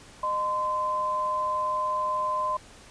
sine tone pair together, 611.8 / 1029 Hz, D#5 / C6, -29 / -29 cents, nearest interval major sixth, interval 900 cents, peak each -33 / -25 dBFS, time 0.23-2.57 s, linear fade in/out 5 ms, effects pink hiss -50 dBFS RMS until 2.9 s + resampled to 22050 Hz

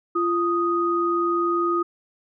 sine tone pair together, 344 / 1244.5 Hz, F4 / D#6, -26 / 0 cents, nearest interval octave + minor seventh, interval 2226 cents, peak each -22 dBFS, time 0.15-1.83 s, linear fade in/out 10 ms, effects none

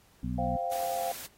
harmonic tone, 61.7 Hz, B1, 1 cent flat, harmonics 1 / 2 / 3 / 4, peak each -36 / -36 / -36 / -36 dBFS, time 0.23-0.57 s, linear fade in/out 5 ms
sine chord, C suspended fourth, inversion none, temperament just, 523.3 / 697.7 / 784.9 Hz, C5 / F5 / G5, 0 / -2 / +2 cents, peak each -36 / -31 / -36 dBFS, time 0.38-1.12 s, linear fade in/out 5 ms
white noise, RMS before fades -42 dBFS, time 0.71-1.27 s, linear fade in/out 10 ms
effects pink hiss -63 dBFS RMS until 1.37 s + AAC 48 kbps

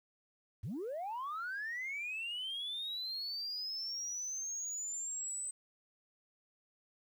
sine linear sweep, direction up, 77 to 8130 Hz, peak -36 dBFS, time 0.63-5.51 s, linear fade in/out 10 ms, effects tanh soft clip ceiling -35 dBFS + 11-bit

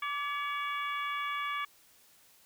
harmonic tone with a mistuned harmonic, 566 Hz, C#5, 36 cents sharp, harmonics 2 / 3 / 4 / 5 / 6, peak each -34 / -41 / -38 / -47 / -45 dBFS, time 0.02-1.65 s, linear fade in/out 5 ms, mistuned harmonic 2, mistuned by +44 cents, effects white hiss -62 dBFS RMS until 2.45 s

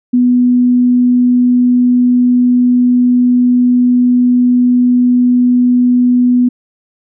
sine tone, 246.9 Hz, B3, in tune, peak -6 dBFS, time 0.13-6.49 s, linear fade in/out 10 ms, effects none

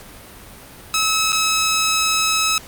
10% pulse tone with dropouts, 1291 Hz, E6, 37 cents flat, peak -8 dBFS, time 0.94-2.58 s, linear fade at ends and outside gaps 1 ms, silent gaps 1.321-1.328 s, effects pink hiss -40 dBFS RMS until 2.67 s + Opus 48 kbps

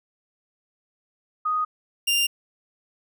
sine / sawtooth tone pair in turn, 1244.5 / 2794 Hz, D#6 / F7, 0 / 0 cents, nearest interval octave + major second, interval 1400 cents, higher second, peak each -21 / -16 dBFS, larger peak second, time 1.45-1.65 / 2.07-2.27 s, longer neither, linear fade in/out 10 ms, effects none

